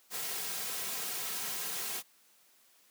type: noise with comb filter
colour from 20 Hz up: white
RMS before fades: -37 dBFS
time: 0.1-2.03 s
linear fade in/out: 50 ms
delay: 3.4 ms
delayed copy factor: -0.55
effects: white hiss -65 dBFS RMS until 2.9 s + high-pass 200 Hz 12 dB/octave